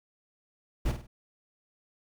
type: noise with echo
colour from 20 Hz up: brown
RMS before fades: -26 dBFS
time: 0.85-0.92 s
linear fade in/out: 10 ms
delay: 50 ms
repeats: 3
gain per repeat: -8 dB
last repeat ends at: 1.07 s
effects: none